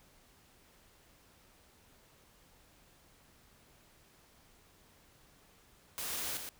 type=noise with echo; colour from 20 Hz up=white; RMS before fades=-39 dBFS; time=5.98-6.37 s; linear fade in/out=0 ms; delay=120 ms; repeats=1; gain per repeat=-5 dB; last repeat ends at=6.49 s; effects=pink hiss -64 dBFS RMS until 6.59 s